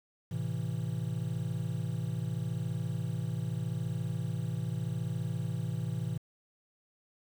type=chord; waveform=triangle; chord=A minor; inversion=none; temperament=equal; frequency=110 / 130.81 / 164.81 Hz; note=A2 / C3 / E3; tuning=0 / 0 / 0 cents; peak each=-34 dBFS; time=0.31-6.18 s; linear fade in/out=10 ms; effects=9-bit